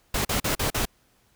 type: noise bursts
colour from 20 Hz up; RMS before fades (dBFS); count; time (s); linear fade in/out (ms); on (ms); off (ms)
pink; -25; 5; 0.14-0.854; 5; 110; 41
effects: pink hiss -64 dBFS RMS until 1.35 s